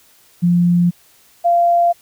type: tone pair in turn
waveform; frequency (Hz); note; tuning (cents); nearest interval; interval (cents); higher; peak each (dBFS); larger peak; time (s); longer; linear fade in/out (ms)
sine; 174.61 / 690.6; F3 / F5; 0 / -20; 2 octaves; 2380; second; -10; neither; 0.42-0.91 / 1.44-1.93; neither; 20
effects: white hiss -51 dBFS RMS until 2.01 s